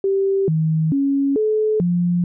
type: tone with pitch steps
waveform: sine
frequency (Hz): 390.2 / 158.5 / 277.2 / 430.9 / 175.4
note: G4 / D#3 / C#4 / A4 / F3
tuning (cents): -8 / +32 / 0 / -36 / +8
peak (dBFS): -15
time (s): 0.04-2.24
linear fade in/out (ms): 2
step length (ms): 440
effects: none